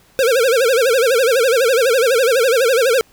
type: tone with vibrato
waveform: square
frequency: 493.9 Hz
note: B4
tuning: in tune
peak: -12 dBFS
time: 0.19-3.01 s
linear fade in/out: 0 ms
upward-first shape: sine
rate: 12 Hz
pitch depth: 180 cents each way
effects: pink hiss -52 dBFS RMS until 3.12 s